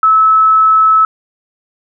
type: tone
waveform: sine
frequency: 1300 Hz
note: E6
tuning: 24 cents flat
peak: -5 dBFS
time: 0.03-1.05 s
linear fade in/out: 2 ms
effects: none